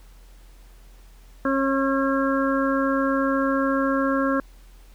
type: harmonic tone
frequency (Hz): 271.4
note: C#4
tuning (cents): -36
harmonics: 1 / 2 / 4 / 5 / 6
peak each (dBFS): -22 / -25 / -28 / -29 / -30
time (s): 1.45-4.4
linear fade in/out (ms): 2
effects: added 42 Hz sine -45 dBFS peak until 4.94 s + pink hiss -57 dBFS RMS until 4.94 s